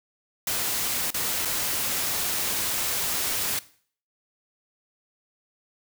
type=noise with dropouts; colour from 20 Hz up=white; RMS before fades=-27 dBFS; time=0.47-3.59 s; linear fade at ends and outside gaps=2 ms; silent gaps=1.105-1.143 / 1.451-1.455 s; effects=noise-tail reverb RT60 0.5 s tail -18 dB re dry